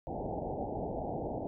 white low-pass noise, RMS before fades -37 dBFS, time 0.07-1.47 s, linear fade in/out 0 ms, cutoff 840 Hz, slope 96 dB/octave, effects none

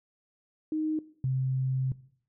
sine tone pair in turn, 311.1 / 131.1 Hz, D#4 / C3, 0 / +4 cents, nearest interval octave + minor third, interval 1496 cents, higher first, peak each -27 / -25 dBFS, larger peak second, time 0.72-0.99 / 1.24-1.92 s, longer second, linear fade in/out 2 ms, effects noise-tail reverb RT60 0.6 s tail -19 dB re dry

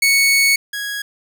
sawtooth tone pair in turn, 2217 / 1657 Hz, C#7 / G#6, 0 / -4 cents, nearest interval perfect fourth, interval 504 cents, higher first, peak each -8 / -19 dBFS, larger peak first, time 0.02-0.56 / 0.73-1.02 s, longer first, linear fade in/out 5 ms, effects none

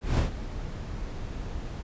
brown noise with ADSR envelope, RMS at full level -21 dBFS, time 0.01-1.83 s, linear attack 170 ms, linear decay 120 ms, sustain -14 dB, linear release 24 ms, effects resampled to 16000 Hz

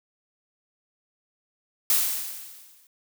blue noise with exponential decay, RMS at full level -19 dBFS, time 1.9-2.87 s, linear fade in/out 1 ms, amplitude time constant 210 ms, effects none

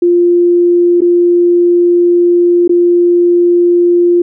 sine tone with dropouts, 349.2 Hz, F4, in tune, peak -5 dBFS, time 0.02-4.22 s, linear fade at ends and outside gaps 5 ms, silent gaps 1.007-1.017 / 2.678-2.693 s, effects none

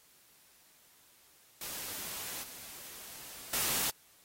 white noise with level steps, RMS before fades -41 / -48 / -32 dBFS, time 1.61-3.9 s, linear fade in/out 2 ms, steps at 2.43 / 3.53 s, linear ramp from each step 5 ms, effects white hiss -63 dBFS RMS until 4.24 s + AAC 48 kbps

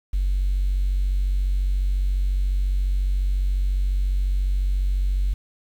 triangle tone, 47.16 Hz, F#1, 34 cents sharp, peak -15 dBFS, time 0.13-5.34 s, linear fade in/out 10 ms, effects tanh soft clip ceiling -16 dBFS + 8-bit

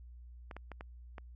clicks, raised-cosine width 0.5 ms, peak -30 dBFS, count 5, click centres 0.512 / 0.566 / 0.717 / 0.809 / 1.182 s, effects added 60 Hz sine -49 dBFS peak until 1.35 s

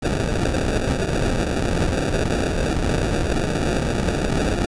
pink noise with sample-and-hold, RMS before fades -21 dBFS, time 0.02-4.66 s, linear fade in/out 10 ms, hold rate 1050 Hz, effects resampled to 22050 Hz

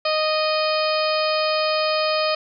harmonic tone with a mistuned harmonic, 620 Hz, D#5, 6 cents flat, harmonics 1 / 2 / 3 / 4 / 5 / 6 / 7 / 8, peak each -21 / -25 / -35 / -28 / -32 / -37 / -29 / -29 dBFS, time 0.05-2.35 s, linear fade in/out 5 ms, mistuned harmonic 6, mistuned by +23 cents, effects none

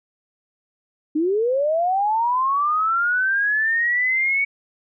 sine linear sweep, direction up, 293.7 to 2245 Hz, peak -17 dBFS, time 1.15-4.45 s, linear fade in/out 10 ms, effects none

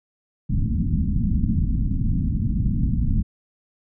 pink low-pass noise, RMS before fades -21 dBFS, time 0.49-3.23 s, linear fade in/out 10 ms, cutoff 250 Hz, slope 48 dB/octave, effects none

